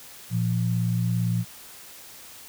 sine tone pair together, 115.8 / 173.5 Hz, A#2 / F3, -11 / -11 cents, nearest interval perfect fifth, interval 700 cents, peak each -23 / -26 dBFS, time 0.3-1.45 s, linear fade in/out 50 ms, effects white hiss -45 dBFS RMS until 2.48 s

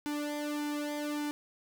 sawtooth tone with flanger, 295.1 Hz, D4, 8 cents sharp, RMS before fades -35 dBFS, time 0.06-1.31 s, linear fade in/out 0 ms, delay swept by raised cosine 1.8 to 2.67 ms, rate 1.7 Hz, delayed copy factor -0.9, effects none

